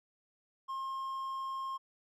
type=tone; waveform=triangle; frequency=1068 Hz; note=C6; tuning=35 cents sharp; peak=-34 dBFS; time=0.68-1.78 s; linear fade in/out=20 ms; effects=none